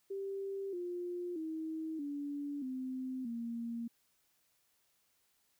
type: tone with pitch steps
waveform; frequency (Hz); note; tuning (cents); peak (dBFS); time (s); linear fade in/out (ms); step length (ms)
sine; 392 / 353.3 / 318.4 / 287 / 258.6 / 233.1; G4 / F4 / D#4 / D4 / C4 / A#3; 0 / +20 / +40 / -40 / -20 / 0; -37; 0.1-3.88; 10; 630
effects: white hiss -75 dBFS RMS until 5.59 s